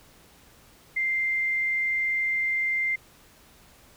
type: tone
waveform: sine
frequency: 2093 Hz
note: C7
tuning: in tune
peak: -23 dBFS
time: 0.96-2.96 s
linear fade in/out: 10 ms
effects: pink hiss -55 dBFS RMS until 3.96 s